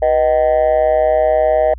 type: tone with amplitude modulation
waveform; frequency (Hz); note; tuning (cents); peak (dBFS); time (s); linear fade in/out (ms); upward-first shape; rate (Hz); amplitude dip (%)
sine; 624; D#5; +5; -4; 0.02-1.74; 5; sine; 139; 100
effects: tanh soft clip ceiling -6 dBFS + added 60 Hz sine -29 dBFS peak until 1.78 s